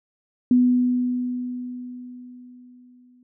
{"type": "tone with exponential decay", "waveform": "sine", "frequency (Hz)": 248.2, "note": "B3", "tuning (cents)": 9, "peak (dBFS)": -12, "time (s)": [0.51, 3.23], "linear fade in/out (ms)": 2, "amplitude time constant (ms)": 590, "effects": []}